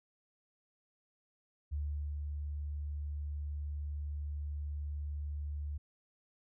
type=tone with ADSR envelope; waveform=sine; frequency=73.4 Hz; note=D2; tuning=in tune; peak=-33 dBFS; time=1.71-5.78 s; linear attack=22 ms; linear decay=430 ms; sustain=-3 dB; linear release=10 ms; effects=none